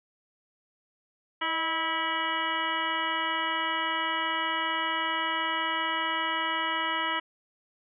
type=harmonic tone with a mistuned harmonic; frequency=325.2 Hz; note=E4; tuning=23 cents flat; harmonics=1 / 2 / 3 / 4 / 5 / 6 / 7 / 9 / 10; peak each=-40 / -41 / -32 / -33 / -38 / -33 / -38 / -34 / -42 dBFS; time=1.41-7.2 s; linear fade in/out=10 ms; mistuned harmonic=2; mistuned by=-62 cents; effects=none